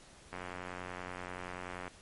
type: click train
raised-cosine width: 0.5 ms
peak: -26 dBFS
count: 141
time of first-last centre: 0.33-1.879 s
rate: 90.4 Hz
effects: pink hiss -57 dBFS RMS until 2.01 s + MP3 48 kbps